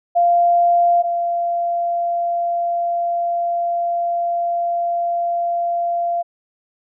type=tone pair in turn; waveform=sine; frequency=694 / 690 Hz; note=F5 / F5; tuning=-11 / -21 cents; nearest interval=unison; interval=10 cents; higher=first; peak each=-11 / -17 dBFS; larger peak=first; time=0.15-1.03 / 1.03-6.23 s; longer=second; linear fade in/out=20 ms; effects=none